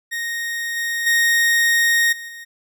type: tone with level steps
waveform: 40% pulse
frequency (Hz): 1862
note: A#6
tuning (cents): -2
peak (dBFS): -22 / -20 / -13 / -30 / -33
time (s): 0.11-2.45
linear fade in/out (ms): 20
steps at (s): 0.76 / 1.06 / 2.12 / 2.28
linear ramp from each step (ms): 10
effects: none